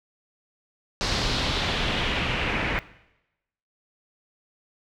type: noise with low-pass filter sweep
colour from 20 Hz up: pink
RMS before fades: -26 dBFS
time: 1.01-2.79 s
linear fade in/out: 0 ms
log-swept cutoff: 4900 to 2200 Hz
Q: 2.4
effects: noise-tail reverb RT60 0.9 s tail -18 dB re dry